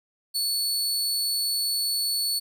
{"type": "tone", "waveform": "sawtooth", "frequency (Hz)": 4435, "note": "C#8", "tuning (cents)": 0, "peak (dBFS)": -21, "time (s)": [0.34, 2.4], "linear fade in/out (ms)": 20, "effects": []}